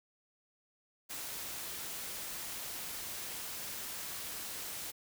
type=noise; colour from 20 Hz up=white; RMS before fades=-42 dBFS; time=1.09-4.92 s; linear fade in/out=20 ms; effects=none